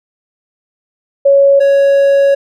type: tone pair in turn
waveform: sine / triangle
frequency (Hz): 556 / 556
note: C#5 / C#5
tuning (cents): +5 / +5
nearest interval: unison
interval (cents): 0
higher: neither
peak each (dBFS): -4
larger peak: neither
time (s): 1.25-1.6 / 1.6-2.35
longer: second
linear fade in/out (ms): 10
effects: none